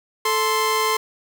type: tone pair together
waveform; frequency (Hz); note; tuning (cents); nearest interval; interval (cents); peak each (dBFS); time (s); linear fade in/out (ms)
sawtooth; 438.4 / 1046.5; A4 / C6; -6 / 0; octave + minor third; 1506; -19 / -16; 0.25-0.97; 5
effects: 8-bit